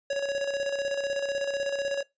square tone with tremolo, 558 Hz, C#5, 11 cents sharp, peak -26 dBFS, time 0.1-2.03 s, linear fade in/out 5 ms, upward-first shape square, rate 16 Hz, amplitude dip 50%, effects noise-tail reverb RT60 0.2 s tail -22 dB re dry + resampled to 16000 Hz

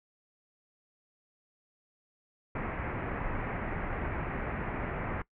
pink low-pass noise, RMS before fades -35 dBFS, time 2.55-5.22 s, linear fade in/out 5 ms, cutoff 2300 Hz, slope 48 dB/octave, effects noise-tail reverb RT60 0.1 s tail -21 dB re dry

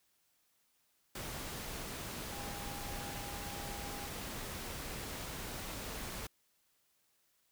sine tone in noise, 810 Hz, G#5, 43 cents flat, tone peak -49 dBFS, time 2.32-4.07 s, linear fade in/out 5 ms, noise pink, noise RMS -43 dBFS, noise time 1.15-6.27 s, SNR -9 dB, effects white hiss -75 dBFS RMS until 7.51 s

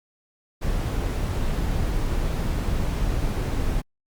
brown noise, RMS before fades -24 dBFS, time 0.61-3.82 s, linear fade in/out 20 ms, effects Opus 48 kbps

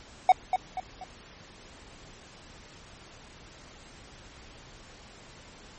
triangle tone with echo, 743 Hz, F#5, 7 cents sharp, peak -11 dBFS, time 0.29-0.32 s, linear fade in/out 2 ms, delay 240 ms, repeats 3, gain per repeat -8 dB, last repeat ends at 1.04 s, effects pink hiss -50 dBFS RMS until 5.78 s + MP3 32 kbps

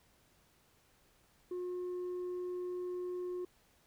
sine tone, 359.7 Hz, F#4, 49 cents flat, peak -34 dBFS, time 1.51-3.45 s, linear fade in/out 5 ms, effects tanh soft clip ceiling -36 dBFS + pink hiss -69 dBFS RMS until 3.86 s

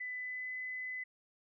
sine tone with pitch glide, 2000 to 2014 Hz, B6 to B6, +21 to +33 cents, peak -38 dBFS, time 0-1.04 s, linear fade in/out 10 ms, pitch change +12 cents, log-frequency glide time 0.17-0.53 s, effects none

